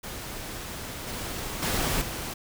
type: noise with level steps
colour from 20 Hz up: pink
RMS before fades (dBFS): -37 / -34 / -27 / -34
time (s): 0.03-2.34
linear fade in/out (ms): 10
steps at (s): 1.07 / 1.62 / 2.01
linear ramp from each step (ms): 10
effects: none